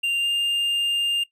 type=tone with pitch glide; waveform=triangle; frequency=2786 to 2805 Hz; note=F7 to F7; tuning=-5 to +7 cents; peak=-18 dBFS; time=0.03-1.24 s; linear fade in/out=10 ms; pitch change=+12 cents; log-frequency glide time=0.2-0.26 s; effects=noise-tail reverb RT60 0.1 s tail -19 dB re dry